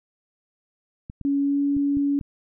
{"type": "clicks", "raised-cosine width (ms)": 5, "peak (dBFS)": -23, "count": 5, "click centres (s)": [1.099, 1.213, 1.767, 1.97, 2.212]}
{"type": "tone with pitch glide", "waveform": "sine", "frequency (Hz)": [280.5, 283.1], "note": ["C#4", "C#4"], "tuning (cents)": [21, 37], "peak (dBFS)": -19, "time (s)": [1.25, 2.19], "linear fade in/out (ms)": 0, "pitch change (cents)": 16, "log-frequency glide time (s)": [1.41, 1.6]}
{"effects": []}